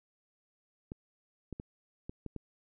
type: clicks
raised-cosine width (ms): 3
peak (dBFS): -27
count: 6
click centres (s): 0.919 / 1.527 / 1.599 / 2.095 / 2.263 / 2.363
effects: none